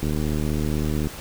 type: click train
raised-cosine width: 3 ms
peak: -13 dBFS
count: 80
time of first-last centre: 0.03-1.071 s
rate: 75.9 Hz
effects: pink hiss -38 dBFS RMS until 1.2 s